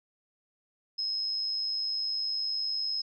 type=tone with amplitude modulation; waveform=sine; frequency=5140 Hz; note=E8; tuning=45 cents flat; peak=-26 dBFS; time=0.98-3.02 s; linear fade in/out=10 ms; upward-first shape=sine; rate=99.9 Hz; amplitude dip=60%; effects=none